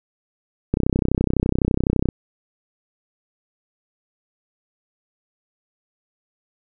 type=click train; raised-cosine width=3 ms; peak=-5 dBFS; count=44; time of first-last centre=0.74-2.088 s; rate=31.9 Hz; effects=none